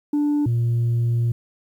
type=tone pair in turn; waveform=sine; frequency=293.5 / 117.83 Hz; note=D4 / A#2; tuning=-1 / +19 cents; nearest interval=octave + major third; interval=1580 cents; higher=first; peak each=-15 dBFS; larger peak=neither; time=0.13-0.46 / 0.46-1.32 s; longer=second; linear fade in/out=5 ms; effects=tanh soft clip ceiling -16 dBFS + 9-bit